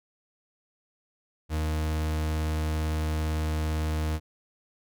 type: tone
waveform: 40% pulse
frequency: 77.78 Hz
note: D#2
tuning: in tune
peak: -25 dBFS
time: 1.49-4.2 s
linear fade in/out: 50 ms
effects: none